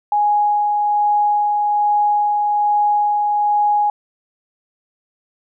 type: tone with tremolo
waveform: sine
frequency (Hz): 830.6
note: G#5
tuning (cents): 0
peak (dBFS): -12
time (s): 0.12-3.9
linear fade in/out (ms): 2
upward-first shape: sine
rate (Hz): 1.2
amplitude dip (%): 25
effects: none